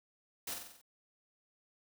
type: noise with echo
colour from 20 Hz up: white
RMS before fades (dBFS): -40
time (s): 0.47-0.54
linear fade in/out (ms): 5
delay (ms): 46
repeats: 6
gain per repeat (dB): -4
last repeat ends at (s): 0.816
effects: none